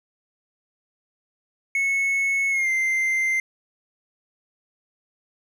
triangle tone with pitch glide, 2198 to 2085 Hz, C#7 to C7, -15 to -7 cents, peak -18 dBFS, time 1.75-3.4 s, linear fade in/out 2 ms, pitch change -92 cents, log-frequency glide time 2.5-2.7 s, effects none

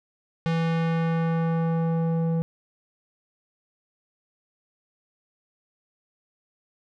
square tone with low-pass filter sweep, 164.81 Hz, E3, in tune, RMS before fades -24 dBFS, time 0.46-2.42 s, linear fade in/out 0 ms, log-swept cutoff 3700 to 510 Hz, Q 0.85, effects none

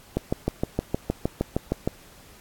click train, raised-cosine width 2 ms, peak -9 dBFS, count 12, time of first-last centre 0.17-1.875 s, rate 6.45 Hz, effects pink hiss -51 dBFS RMS until 2.4 s + AAC 64 kbps

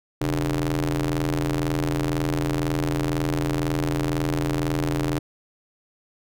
sawtooth ring-modulated tone, 82 Hz, E2, 9 cents flat, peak -15 dBFS, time 0.21-5.19 s, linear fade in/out 5 ms, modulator 217 Hz, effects none

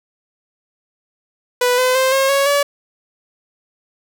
sawtooth tone with pitch steps, 493.9 / 508.4 / 523.3 / 538.6 / 554.4 / 570.6 Hz, B4 / C5 / C5 / C#5 / C#5 / C#5, 0 / -50 / 0 / -50 / 0 / +50 cents, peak -9 dBFS, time 1.61-2.63 s, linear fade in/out 5 ms, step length 170 ms, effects none

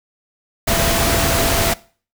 sine tone in noise, 673 Hz, E5, 36 cents sharp, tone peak -23 dBFS, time 0.67-1.74 s, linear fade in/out 10 ms, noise pink, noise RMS -17 dBFS, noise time 0.67-1.74 s, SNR -9 dB, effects noise-tail reverb RT60 0.4 s tail -20 dB re dry

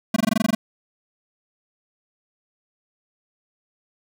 square tone bursts, 220 Hz, A3, in tune, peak -16 dBFS, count 10, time 0.14-0.55 s, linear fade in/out 5 ms, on 23 ms, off 20 ms, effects 9-bit

